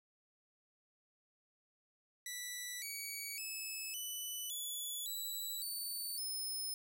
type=tone with pitch steps; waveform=10% pulse; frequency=1968 / 2261 / 2597 / 2983 / 3426 / 3936 / 4521 / 5194 Hz; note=B6 / C#7 / E7 / F#7 / A7 / B7 / C#8 / E8; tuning=-7 / +34 / -26 / +13 / -47 / -7 / +33 / -26 cents; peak=-33 dBFS; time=2.26-6.74 s; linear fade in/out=2 ms; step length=560 ms; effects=none

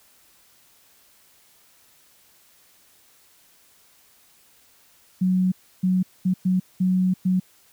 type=tone bursts at uneven times; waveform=sine; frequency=184.7 Hz; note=F#3; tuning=3 cents flat; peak=-17 dBFS; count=6; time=5.21-5.52 / 5.83-6.03 / 6.25-6.34 / 6.45-6.6 / 6.8-7.14 / 7.25-7.4 s; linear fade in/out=10 ms; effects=white hiss -57 dBFS RMS until 7.72 s

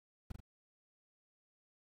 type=noise with echo; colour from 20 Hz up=brown; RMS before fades=-42 dBFS; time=0.3-0.32 s; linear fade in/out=5 ms; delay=42 ms; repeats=2; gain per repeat=-5 dB; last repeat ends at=0.404 s; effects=none

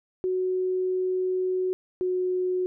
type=tone pair in turn; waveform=sine; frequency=370 / 366.2 Hz; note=F#4 / F#4; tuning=0 / -18 cents; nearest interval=unison; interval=18 cents; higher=first; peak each=-23 dBFS; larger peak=neither; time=0.24-1.73 / 2.01-2.66 s; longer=first; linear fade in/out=0 ms; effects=none

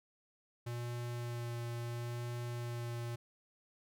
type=tone with vibrato; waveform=square; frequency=119.3 Hz; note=A#2; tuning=41 cents sharp; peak=-39 dBFS; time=0.66-3.16 s; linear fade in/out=10 ms; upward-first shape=sine; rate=0.73 Hz; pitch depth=13 cents each way; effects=none

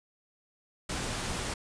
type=noise; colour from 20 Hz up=pink; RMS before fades=-34 dBFS; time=0.89-1.54 s; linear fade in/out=5 ms; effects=resampled to 22050 Hz

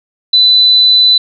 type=tone; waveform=sine; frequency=3997 Hz; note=B7; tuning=20 cents sharp; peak=-4 dBFS; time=0.33-1.18 s; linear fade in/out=5 ms; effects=none

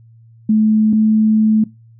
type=tone pair in turn; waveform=sine; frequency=216.3 / 217.1 Hz; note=A3 / A3; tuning=-29 / -23 cents; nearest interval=unison; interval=6 cents; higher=second; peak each=-9 dBFS; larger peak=neither; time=0.49-0.93 / 0.93-1.64 s; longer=second; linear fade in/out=5 ms; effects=noise-tail reverb RT60 0.2 s tail -19 dB re dry + added 114 Hz sine -42 dBFS peak until 1.99 s

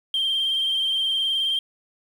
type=tone with vibrato; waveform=sine; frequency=3161 Hz; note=G7; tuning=14 cents sharp; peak=-19 dBFS; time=0.14-1.59 s; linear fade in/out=2 ms; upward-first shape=sine; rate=19 Hz; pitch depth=34 cents each way; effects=tanh soft clip ceiling -17 dBFS + 8-bit

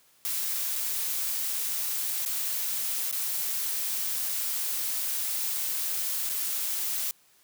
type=noise with dropouts; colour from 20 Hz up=blue; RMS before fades=-30 dBFS; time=0.25-7.11 s; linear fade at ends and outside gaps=0 ms; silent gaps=0.756-0.76 / 2.251-2.26 / 3.113-3.126 / 6.292-6.297 s; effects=white hiss -62 dBFS RMS until 7.43 s + high-pass 60 Hz 12 dB/octave

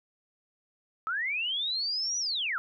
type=linear two-way sweep; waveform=sine; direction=up then down; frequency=1258 to 5920 to 1258 Hz; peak=-28 dBFS; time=1.07-2.58 s; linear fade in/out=0 ms; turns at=2.18 s; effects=none

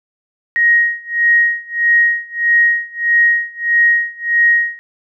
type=tone with tremolo; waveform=sine; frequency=1880 Hz; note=A#6; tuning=14 cents sharp; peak=-7 dBFS; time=0.56-4.79 s; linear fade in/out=0 ms; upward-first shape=sine; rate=1.6 Hz; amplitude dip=95%; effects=none

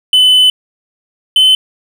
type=tone pair in turn; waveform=triangle; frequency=3017 / 3049 Hz; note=F#7 / G7; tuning=+33 / -49 cents; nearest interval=unison; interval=18 cents; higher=second; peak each=-3 dBFS; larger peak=neither; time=0.13-0.5 / 1.36-1.55 s; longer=first; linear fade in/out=2 ms; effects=none

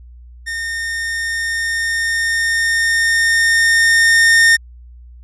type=tone with level ramp; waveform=45% pulse; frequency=1828 Hz; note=A#6; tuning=34 cents flat; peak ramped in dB=-21 to -7 dBFS; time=0.46-4.57 s; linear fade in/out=20 ms; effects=added 60 Hz sine -36 dBFS peak until 5.23 s + resampled to 24000 Hz

